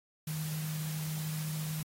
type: tone in noise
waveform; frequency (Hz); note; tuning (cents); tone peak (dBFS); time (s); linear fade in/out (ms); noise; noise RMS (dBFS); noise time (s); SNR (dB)
sine; 155.56; D#3; 0; -34; 0.27-1.83; 5; white; -44; 0.27-1.83; +7
effects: AAC 48 kbps